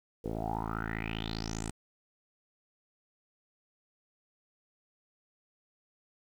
10% pulse tone with low-pass filter sweep, 55 Hz, A1, in tune, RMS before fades -36 dBFS, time 0.24-1.71 s, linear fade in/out 10 ms, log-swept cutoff 470 to 8900 Hz, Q 7.5, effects 10-bit

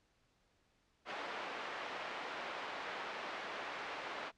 pink band-pass noise, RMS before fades -44 dBFS, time 1.05-4.32 s, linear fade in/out 50 ms, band 570 to 2600 Hz, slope 12 dB/octave, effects pink hiss -75 dBFS RMS until 4.37 s + low-pass 6000 Hz 12 dB/octave

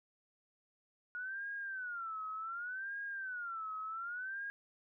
sine tone with vibrato, 1444 Hz, F#6, 43 cents flat, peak -39 dBFS, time 1.15-4.5 s, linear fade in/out 0 ms, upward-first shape sine, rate 0.67 Hz, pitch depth 210 cents each way, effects none

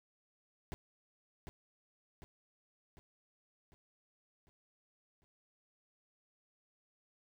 brown noise with echo, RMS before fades -41 dBFS, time 0.72-0.74 s, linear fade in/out 0 ms, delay 750 ms, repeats 6, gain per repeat -5 dB, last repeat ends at 5.24 s, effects none

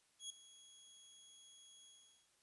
20% pulse tone with ADSR envelope, 3322 Hz, G#7, in tune, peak -38 dBFS, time 0.19-2.3 s, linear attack 110 ms, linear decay 4 ms, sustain -17 dB, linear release 440 ms, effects white hiss -75 dBFS RMS until 2.42 s + resampled to 24000 Hz

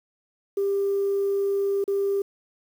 sine tone with dropouts, 397.1 Hz, G4, 22 cents sharp, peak -20 dBFS, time 0.57-2.22 s, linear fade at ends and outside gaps 5 ms, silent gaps 1.841-1.878 s, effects tanh soft clip ceiling -17 dBFS + 8-bit

